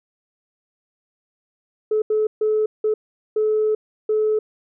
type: tone bursts at uneven times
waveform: sine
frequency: 430.5 Hz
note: A4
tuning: 38 cents flat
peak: -15 dBFS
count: 6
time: 1.91-2.02 / 2.1-2.27 / 2.41-2.66 / 2.84-2.94 / 3.36-3.75 / 4.09-4.39 s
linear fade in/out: 5 ms
effects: tanh soft clip ceiling -12 dBFS